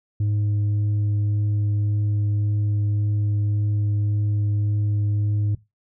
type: tone with vibrato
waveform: sine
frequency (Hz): 103.83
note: G#2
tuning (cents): 0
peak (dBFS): -16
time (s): 0.2-5.55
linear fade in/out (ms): 5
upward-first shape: triangle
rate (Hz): 1.8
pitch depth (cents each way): 8
effects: noise-tail reverb RT60 0.2 s tail -18 dB re dry + tanh soft clip ceiling -18 dBFS